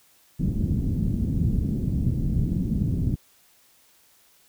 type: low-pass noise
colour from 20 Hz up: white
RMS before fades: -24 dBFS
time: 0.39-3.16 s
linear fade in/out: 20 ms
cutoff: 220 Hz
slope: 24 dB/octave
effects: white hiss -59 dBFS RMS until 4.48 s